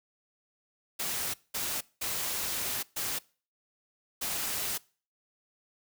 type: noise bursts at uneven times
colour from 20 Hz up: white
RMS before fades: -33 dBFS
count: 5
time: 0.99-1.34 / 1.54-1.81 / 2.01-2.83 / 2.96-3.19 / 4.21-4.78 s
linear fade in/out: 10 ms
effects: noise-tail reverb RT60 0.4 s tail -23 dB re dry